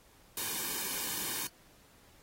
white noise with comb filter, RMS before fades -36 dBFS, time 0.37-1.47 s, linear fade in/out 2 ms, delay 1.5 ms, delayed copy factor -0.75, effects pink hiss -62 dBFS RMS until 2.22 s + AAC 48 kbps

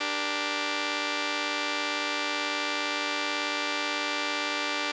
5% pulse chord, G minor, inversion second, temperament just, 294 / 392 / 470.4 Hz, D4 / G4 / Bb4, +2 / 0 / +16 cents, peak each -19 / -24 / -24 dBFS, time 0-4.92 s, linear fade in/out 10 ms, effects resampled to 16000 Hz + 9-bit

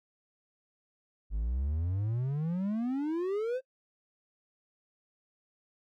triangle exponential sweep, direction up, 49 to 531 Hz, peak -27 dBFS, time 1.3-3.61 s, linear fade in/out 50 ms, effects noise-tail reverb RT60 0.1 s tail -21 dB re dry

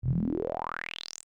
sawtooth tone with band-pass filter sweep, 40.92 Hz, E1, 12 cents flat, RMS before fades -32 dBFS, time 0.02-1.24 s, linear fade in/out 50 ms, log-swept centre 99 to 8700 Hz, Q 8.2, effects none

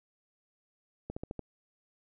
slowing click train, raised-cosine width 2 ms, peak -24 dBFS, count 5, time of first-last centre 1.1-1.393 s, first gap 65 ms, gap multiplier 1.08, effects none

